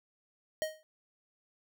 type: tone with exponential decay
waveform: square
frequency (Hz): 625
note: D#5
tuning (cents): +8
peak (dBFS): -28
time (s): 0.62-0.83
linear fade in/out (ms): 0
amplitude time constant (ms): 45
effects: none